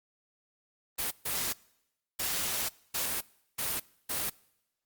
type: noise bursts at uneven times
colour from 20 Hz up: white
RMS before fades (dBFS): -32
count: 6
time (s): 0.98-1.11 / 1.25-1.53 / 2.19-2.69 / 2.94-3.21 / 3.58-3.8 / 4.09-4.3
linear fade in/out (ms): 10
effects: noise-tail reverb RT60 0.9 s tail -24 dB re dry + Opus 32 kbps